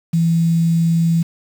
sine tone with quantisation, 166.3 Hz, E3, 16 cents sharp, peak -12 dBFS, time 0.13-1.23 s, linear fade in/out 10 ms, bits 6, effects none

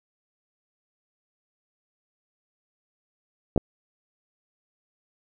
clicks, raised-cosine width 2 ms, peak -9 / -8 dBFS, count 2, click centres 3.562 / 3.577 s, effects none

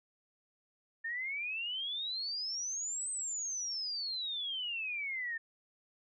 sine exponential two-way sweep, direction up then down, 1794 to 8300 to 1794 Hz, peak -35 dBFS, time 1.04-5.38 s, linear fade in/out 10 ms, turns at 3.1 s, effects none

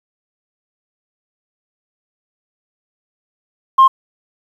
sine tone, 1063 Hz, C6, 27 cents sharp, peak -3 dBFS, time 3.78-3.88 s, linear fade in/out 10 ms, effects tanh soft clip ceiling -2 dBFS + 7-bit

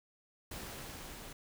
pink noise with level ramp, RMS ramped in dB -44 to -49 dBFS, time 0.51-1.33 s, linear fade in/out 5 ms, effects none

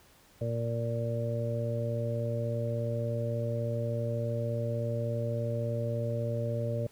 harmonic tone, 116.54 Hz, A#2, in tune, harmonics 1 / 2 / 3 / 4 / 5, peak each -31 / -40 / -45 / -38 / -35 dBFS, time 0.41-6.87 s, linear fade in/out 5 ms, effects pink hiss -60 dBFS RMS until 6.91 s

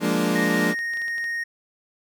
30% pulse chord, Bb dominant seventh, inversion second, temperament equal, 174.61 / 207.7 / 233.1 / 293.7 Hz, F3 / Ab3 / Bb3 / D4, 0 / 0 / 0 / 0 cents, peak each -23 dBFS, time 0-0.75 s, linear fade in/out 50 ms
triangle tone, 1860 Hz, A#6, 4 cents flat, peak -23 dBFS, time 0.35-1.44 s, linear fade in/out 10 ms
clicks, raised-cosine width 0.2 ms, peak -25 dBFS, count 11, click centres 0.356 / 0.509 / 0.632 / 0.726 / 0.79 / 0.936 / 0.972 / 1.018 / 1.082 / 1.182 / 1.242 s
effects none

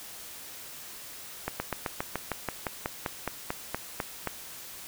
slowing click train, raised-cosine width 0.5 ms, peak -14 dBFS, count 16, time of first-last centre 1.48-4.273 s, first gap 120 ms, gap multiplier 1.06, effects white hiss -44 dBFS RMS until 4.87 s

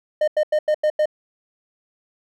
triangle tone bursts, 610 Hz, D#5, 34 cents flat, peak -13 dBFS, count 6, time 0.21-1.057 s, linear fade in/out 5 ms, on 67 ms, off 89 ms, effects none

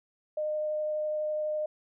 sine tone with vibrato, 610 Hz, D#5, 34 cents flat, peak -28 dBFS, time 0.37-1.66 s, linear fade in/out 5 ms, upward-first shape triangle, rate 12 Hz, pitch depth 8 cents each way, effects none

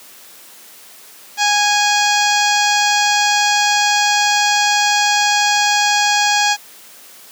harmonic tone with a mistuned harmonic, 826 Hz, G#5, 10 cents flat, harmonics 1 / 2 / 3 / 4 / 5 / 6 / 7 / 8 / 9, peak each -16 / -19 / -21 / -22 / -23 / -24 / -24 / -25 / -26 dBFS, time 1.37-6.57 s, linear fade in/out 50 ms, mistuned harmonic 5, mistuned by +74 cents, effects white hiss -41 dBFS RMS until 7.31 s + high-pass 200 Hz 12 dB/octave

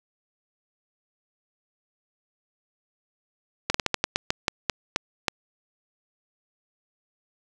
slowing click train, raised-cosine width 0.2 ms, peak -4 dBFS, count 12, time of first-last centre 3.7-5.282 s, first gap 44 ms, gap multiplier 1.22, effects none

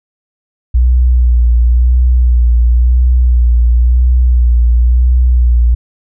sine tone with vibrato, 60.5 Hz, B1, 35 cents flat, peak -5 dBFS, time 0.74-5.75 s, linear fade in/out 10 ms, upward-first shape sine, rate 0.96 Hz, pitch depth 43 cents each way, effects none

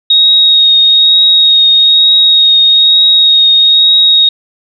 sine tone with vibrato, 3753 Hz, A#7, 11 cents sharp, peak -3 dBFS, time 0.1-4.29 s, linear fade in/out 5 ms, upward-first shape triangle, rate 1.1 Hz, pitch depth 18 cents each way, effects none

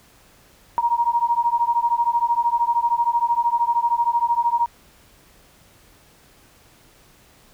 sine beating tone pair, 937 / 950 Hz, A#5 / A#5, +9 / +33 cents, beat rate 13 Hz, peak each -20 dBFS, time 0.78-4.66 s, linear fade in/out 0 ms, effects pink hiss -53 dBFS RMS until 7.53 s

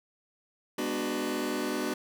sawtooth chord, G# half-diminished seventh, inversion none, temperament just, 207.7 / 249.2 / 299 / 373.8 Hz, G#3 / B3 / D4 / F#4, 0 / +16 / +31 / +18 cents, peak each -35 / -30 / -30 / -30 dBFS, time 0.78-1.94 s, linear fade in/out 5 ms, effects none

